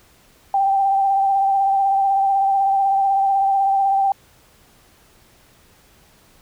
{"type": "tone with vibrato", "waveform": "sine", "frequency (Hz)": 784, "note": "G5", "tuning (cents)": 0, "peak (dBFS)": -14, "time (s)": [0.54, 4.12], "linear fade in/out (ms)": 2, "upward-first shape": "triangle", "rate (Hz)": 16, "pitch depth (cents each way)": 31, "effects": ["pink hiss -53 dBFS RMS until 6.41 s"]}